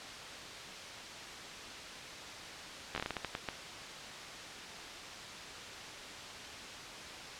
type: slowing click train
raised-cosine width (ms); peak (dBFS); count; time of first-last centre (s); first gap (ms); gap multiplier
0.3; -19; 11; 2.95-3.487; 12; 1.31
effects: white hiss -45 dBFS RMS until 7.39 s + low-pass 5000 Hz 12 dB/octave